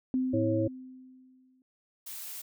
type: tone with exponential decay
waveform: sine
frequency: 257.7 Hz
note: C4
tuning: 26 cents flat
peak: -24 dBFS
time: 0.14-1.62 s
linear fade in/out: 1 ms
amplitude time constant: 320 ms
type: harmonic tone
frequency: 109 Hz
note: A2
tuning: 16 cents flat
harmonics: 1 / 3 / 5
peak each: -31 / -28 / -30 dBFS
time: 0.33-0.68 s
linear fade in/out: 10 ms
type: noise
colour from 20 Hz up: blue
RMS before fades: -41 dBFS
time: 2.06-2.42 s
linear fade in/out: 10 ms
effects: none

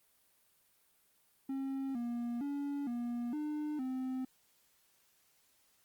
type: tone with pitch steps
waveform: triangle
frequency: 269.8 / 237.9 / 284.2 / 239.2 / 300.7 / 258.8 Hz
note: C#4 / A#3 / C#4 / A#3 / D4 / C4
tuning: -47 / +35 / +43 / +45 / +41 / -19 cents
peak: -33 dBFS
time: 1.49-4.25 s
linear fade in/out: 5 ms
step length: 460 ms
effects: white hiss -71 dBFS RMS until 5.84 s + Opus 32 kbps

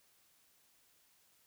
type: silence
effects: white hiss -70 dBFS RMS until 1.46 s

